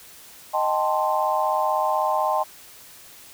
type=chord; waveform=sine; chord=A half-diminished seventh; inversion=second; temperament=equal; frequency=622.3 / 784 / 880 / 1046.5 Hz; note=Eb5 / G5 / A5 / C6; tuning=0 / 0 / 0 / 0 cents; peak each=-25 dBFS; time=0.53-2.44 s; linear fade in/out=20 ms; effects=white hiss -46 dBFS RMS until 3.33 s